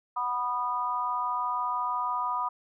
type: harmonic tone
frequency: 246 Hz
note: B3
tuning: 7 cents flat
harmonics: 3 / 4 / 5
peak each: -37 / -29 / -31 dBFS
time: 0.16-2.49 s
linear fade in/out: 10 ms
effects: none